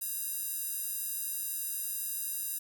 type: tone with high-pass filter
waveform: square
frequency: 551 Hz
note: C#5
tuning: 11 cents flat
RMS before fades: -36 dBFS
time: 0.01-2.59 s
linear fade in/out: 10 ms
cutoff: 11000 Hz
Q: 1.3
effects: none